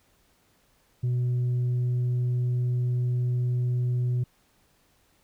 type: tone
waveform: sine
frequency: 123.47 Hz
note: B2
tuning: in tune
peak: -20 dBFS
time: 1.03-4.24 s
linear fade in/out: 10 ms
effects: tanh soft clip ceiling -22 dBFS + pink hiss -65 dBFS RMS until 5.23 s